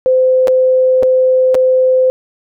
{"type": "tone with dropouts", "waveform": "sine", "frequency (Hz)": 515, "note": "C5", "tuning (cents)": -28, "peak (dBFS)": -7, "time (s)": [0.06, 2.1], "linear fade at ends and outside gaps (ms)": 0, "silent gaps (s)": [[0.473, 0.481], [1.026, 1.032], [1.545, 1.551]], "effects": []}